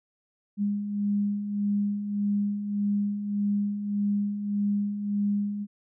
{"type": "beating tone pair", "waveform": "sine", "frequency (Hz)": [202.6, 204.3], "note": ["G#3", "G#3"], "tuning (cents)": [-43, -28], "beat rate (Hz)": 1.7, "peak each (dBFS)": [-33, -25], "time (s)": [0.57, 5.67], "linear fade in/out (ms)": 50, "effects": []}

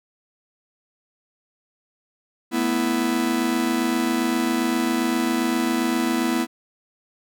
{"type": "chord", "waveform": "45% pulse", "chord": "A suspended second", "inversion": "none", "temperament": "just", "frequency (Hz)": [220, 247.5, 330], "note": ["A3", "B3", "E4"], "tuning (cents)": [0, 4, 2], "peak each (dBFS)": [-28, -23, -24], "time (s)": [2.51, 6.47], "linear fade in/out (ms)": 50, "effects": []}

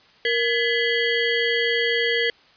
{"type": "ring-modulated tone", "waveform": "25% pulse", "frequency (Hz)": 1236, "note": "D#6", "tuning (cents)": -12, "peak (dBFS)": -12, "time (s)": [0.25, 2.3], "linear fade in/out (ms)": 2, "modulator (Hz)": 768, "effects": ["white hiss -54 dBFS RMS until 2.56 s", "resampled to 11025 Hz"]}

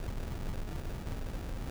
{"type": "noise with sample-and-hold", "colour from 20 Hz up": "brown", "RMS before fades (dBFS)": -37, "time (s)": [0, 1.7], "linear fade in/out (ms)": 2, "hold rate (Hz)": 1050, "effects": []}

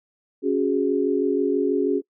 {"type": "chord", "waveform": "sine", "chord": "C# suspended fourth", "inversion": "none", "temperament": "just", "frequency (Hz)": [277.2, 369.6, 415.8], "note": ["C#4", "F#4", "G#4"], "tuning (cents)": [0, -2, 2], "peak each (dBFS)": -23, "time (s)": [0.42, 2.02], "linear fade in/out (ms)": 50, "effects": ["noise-tail reverb RT60 0.1 s tail -25 dB re dry"]}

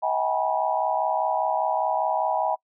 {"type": "tone cluster", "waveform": "sine", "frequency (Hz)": [639, 760, 825, 973], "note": ["D#5", "F#5", "G#5", "B5"], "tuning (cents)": [46, 46, -12, -26], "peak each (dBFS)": -27, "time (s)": [0.02, 2.56], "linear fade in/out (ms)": 20, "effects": ["noise-tail reverb RT60 0.1 s tail -26 dB re dry"]}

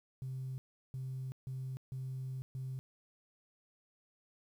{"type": "tone bursts at uneven times", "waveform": "sine", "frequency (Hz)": 130.81, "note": "C3", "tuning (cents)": 0, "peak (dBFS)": -37, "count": 5, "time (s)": [[0.22, 0.58], [0.94, 1.32], [1.47, 1.77], [1.92, 2.42], [2.55, 2.79]], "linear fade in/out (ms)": 0, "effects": ["tanh soft clip ceiling -34 dBFS", "11-bit"]}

